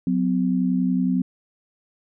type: tone pair together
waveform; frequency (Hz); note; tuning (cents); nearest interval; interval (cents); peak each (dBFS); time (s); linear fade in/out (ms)
sine; 183.64 / 254.6; F#3 / C4; -13 / -47; tritone; 566; -21; 0.07-1.22; 2
effects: none